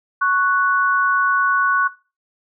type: tone pair together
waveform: sine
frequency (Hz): 1108.7 / 1480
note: C#6 / F#6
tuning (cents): 0 / 0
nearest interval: perfect fourth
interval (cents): 500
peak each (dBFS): -17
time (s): 0.21-1.88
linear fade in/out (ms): 10
effects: noise-tail reverb RT60 0.3 s tail -17 dB re dry